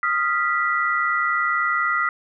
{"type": "tone cluster", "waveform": "sine", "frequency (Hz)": [1246, 1386, 1965], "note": ["D#6", "F6", "B6"], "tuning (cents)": [2, -14, -9], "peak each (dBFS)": -23, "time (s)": [0.03, 2.09], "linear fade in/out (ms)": 2, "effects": []}